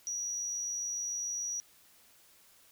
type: tone with amplitude modulation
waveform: sine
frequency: 5800 Hz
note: F#8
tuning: 35 cents flat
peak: -31 dBFS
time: 0.07-1.6 s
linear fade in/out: 0 ms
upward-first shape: sine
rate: 227 Hz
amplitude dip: 50%
effects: white hiss -62 dBFS RMS until 2.71 s